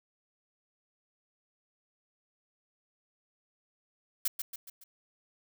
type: noise with echo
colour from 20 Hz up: blue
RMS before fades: -29 dBFS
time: 4.25-4.28 s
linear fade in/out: 5 ms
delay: 140 ms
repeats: 4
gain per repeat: -6 dB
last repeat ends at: 4.84 s
effects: none